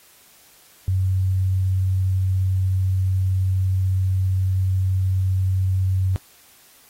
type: tone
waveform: sine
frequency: 94.1 Hz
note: F#2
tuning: 30 cents sharp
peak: -17 dBFS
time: 0.88-6.16 s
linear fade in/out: 0 ms
effects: white hiss -52 dBFS RMS until 6.89 s + AAC 48 kbps